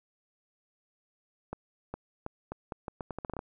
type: accelerating click train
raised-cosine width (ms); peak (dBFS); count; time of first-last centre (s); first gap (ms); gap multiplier
1; -22; 14; 1.53-3.391; 410; 0.79
effects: none